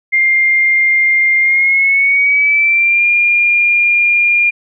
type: tone with pitch glide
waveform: sine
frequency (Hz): 2109 to 2409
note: C7 to D7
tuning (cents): +13 to +43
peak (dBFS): -8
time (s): 0.12-4.51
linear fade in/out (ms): 20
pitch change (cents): +230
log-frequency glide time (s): 1.4-3.07
effects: none